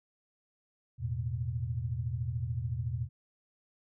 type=chord; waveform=sine; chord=E suspended fourth; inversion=none; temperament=just; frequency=82.41 / 109.88 / 123.61 Hz; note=E2 / A2 / B2; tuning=0 / -2 / +2 cents; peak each=-38 / -36 / -34 dBFS; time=0.98-3.09 s; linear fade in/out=50 ms; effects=none